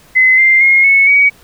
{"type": "tone with pitch steps", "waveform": "sine", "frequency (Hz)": [2040, 2093, 2146, 2202, 2258], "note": ["C7", "C7", "C7", "C#7", "C#7"], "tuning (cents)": [-44, 0, 43, -12, 31], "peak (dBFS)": -5, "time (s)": [0.15, 1.3], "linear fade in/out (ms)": 20, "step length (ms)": 230, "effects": ["pink hiss -45 dBFS RMS until 1.43 s"]}